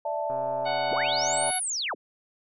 sine chord, D suspended second, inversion none, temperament just, 587.3 / 660.7 / 881 Hz, D5 / E5 / A5, 0 / +4 / +2 cents, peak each -31 dBFS, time 0.05-1.5 s, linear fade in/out 5 ms
click train, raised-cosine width 1 ms, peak -28 dBFS, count 160, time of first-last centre 0.3-1.505 s, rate 132 Hz
harmonic tone, 740 Hz, F#5, in tune, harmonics 1 / 2 / 3 / 4 / 5 / 6, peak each -30 / -37 / -36 / -41 / -40 / -39 dBFS, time 0.65-1.6 s, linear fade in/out 20 ms
sine linear two-way sweep, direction up then down, 71.5 to 11270 to 121.8 Hz, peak -27 dBFS, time 0.91-1.95 s, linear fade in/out 20 ms, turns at 1.56 s
effects none

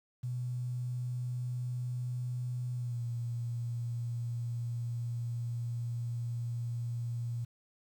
sine tone with pitch glide, 123.7 to 118.32 Hz, B2 to A#2, +3 to +26 cents, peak -33 dBFS, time 0.23-7.45 s, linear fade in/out 10 ms, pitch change -77 cents, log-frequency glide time 2.73-3.02 s, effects 10-bit

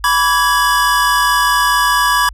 square chord, G# diminished, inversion first, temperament equal with one note detuned, 987.8 / 1147.8 / 1661.2 Hz, B5 / D6 / G#6, 0 / -40 / 0 cents, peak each -16 dBFS, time 0.04-2.29 s, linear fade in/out 2 ms, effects added 50 Hz sine -31 dBFS peak until 2.33 s + resampled to 32000 Hz

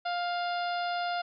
harmonic tone, 702 Hz, F5, 9 cents sharp, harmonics 1 / 2 / 3 / 4 / 5 / 6 / 7, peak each -30 / -36 / -46 / -44 / -44 / -46 / -46 dBFS, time 0.05-1.22 s, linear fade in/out 10 ms, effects none

